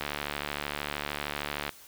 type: click train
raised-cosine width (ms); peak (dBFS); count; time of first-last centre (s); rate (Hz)
0.3; -15; 124; 0.01-1.693; 73.1
effects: white hiss -52 dBFS RMS until 1.87 s